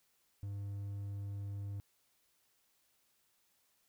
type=tone; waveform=triangle; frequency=100.3 Hz; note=G2; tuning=40 cents sharp; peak=-37 dBFS; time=0.43-1.8 s; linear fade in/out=0 ms; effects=white hiss -75 dBFS RMS until 3.88 s